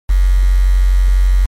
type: tone with quantisation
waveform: sine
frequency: 46.03 Hz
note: F#1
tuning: 8 cents flat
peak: -7 dBFS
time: 0.09-1.46 s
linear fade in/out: 10 ms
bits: 5
effects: MP3 64 kbps

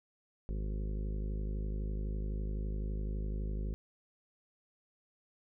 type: harmonic tone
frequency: 51.91 Hz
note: G#1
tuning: in tune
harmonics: 1 / 2 / 3 / 4 / 5 / 6 / 7 / 8 / 9 / 10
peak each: -34 / -46 / -45 / -47 / -54 / -59 / -51 / -54 / -60 / -59 dBFS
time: 0.49-3.74 s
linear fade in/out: 0 ms
effects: none

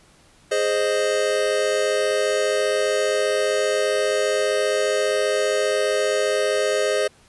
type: chord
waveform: square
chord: Ab major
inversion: none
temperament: equal with one note detuned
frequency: 415.3 / 523.3 / 618.3 Hz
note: Ab4 / C5 / Eb5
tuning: 0 / 0 / -11 cents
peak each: -24 dBFS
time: 0.51-7.08 s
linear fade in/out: 10 ms
effects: pink hiss -54 dBFS RMS until 7.28 s + resampled to 24000 Hz

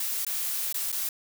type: noise with dropouts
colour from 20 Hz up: blue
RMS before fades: -30 dBFS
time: 0-1.09 s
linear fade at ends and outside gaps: 2 ms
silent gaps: 0.249-0.266 / 0.726-0.743 / 0.918-0.926 s
effects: none

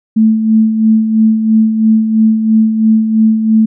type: tone with tremolo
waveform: sine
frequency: 220 Hz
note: A3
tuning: in tune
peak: -4 dBFS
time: 0.16-3.66 s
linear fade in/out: 10 ms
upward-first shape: sine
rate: 3 Hz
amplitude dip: 55%
effects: none

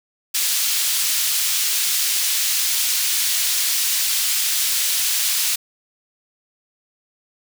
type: high-pass noise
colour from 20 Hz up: pink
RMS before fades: -20 dBFS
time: 0.34-5.56 s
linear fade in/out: 10 ms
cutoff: 3600 Hz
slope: 12 dB/octave
effects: none

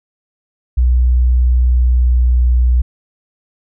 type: tone with pitch glide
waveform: sine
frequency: 61.74 to 61.28 Hz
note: B1 to B1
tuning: 0 to -13 cents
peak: -8 dBFS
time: 0.77-2.82 s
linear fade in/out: 10 ms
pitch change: -13 cents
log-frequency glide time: 1.66-2.29 s
effects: none

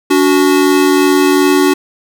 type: tone pair together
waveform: square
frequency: 287.3 / 370 Hz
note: D4 / F#4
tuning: -38 / 0 cents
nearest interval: major third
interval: 438 cents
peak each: -11 dBFS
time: 0.1-1.74 s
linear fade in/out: 10 ms
effects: none

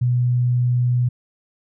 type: tone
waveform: sine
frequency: 123.2 Hz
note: B2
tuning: 4 cents flat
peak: -15 dBFS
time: 0.01-1.09 s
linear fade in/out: 10 ms
effects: none

